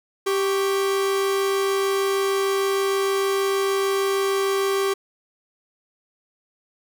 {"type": "tone pair together", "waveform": "45% pulse", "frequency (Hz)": [391.5, 1108], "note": ["G4", "C#6"], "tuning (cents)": [-2, -1], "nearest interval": "octave + tritone", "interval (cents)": 1801, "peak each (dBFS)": [-20, -30], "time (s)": [0.26, 4.94], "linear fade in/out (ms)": 10, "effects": []}